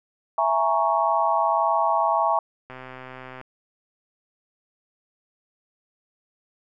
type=chord; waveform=sine; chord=A# half-diminished seventh; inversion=second; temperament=equal with one note detuned; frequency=664.2 / 830.6 / 932.3 / 1108.7 Hz; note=E5 / G#5 / A#5 / C#6; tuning=+13 / 0 / 0 / 0 cents; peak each=-24 dBFS; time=0.38-2.39 s; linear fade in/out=2 ms
type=click train; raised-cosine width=0.5 ms; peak=-24 dBFS; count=93; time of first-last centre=2.7-3.413 s; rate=129 Hz
effects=none